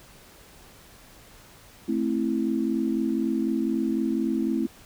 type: chord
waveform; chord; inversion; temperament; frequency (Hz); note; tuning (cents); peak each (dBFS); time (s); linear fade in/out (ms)
sine; A minor; none; just; 220 / 264 / 330; A3 / C4 / E4; 0 / +16 / +2; -27; 1.88-4.67; 10
effects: pink hiss -51 dBFS RMS until 4.85 s